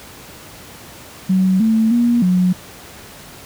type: tone with pitch steps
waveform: sine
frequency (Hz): 187.6 / 222.2 / 238.2 / 182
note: F#3 / A3 / A#3 / F#3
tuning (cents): +24 / +17 / +38 / -28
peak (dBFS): -11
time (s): 1.29-2.53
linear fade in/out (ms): 10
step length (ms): 310
effects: pink hiss -38 dBFS RMS until 3.45 s + high-pass 60 Hz 12 dB/octave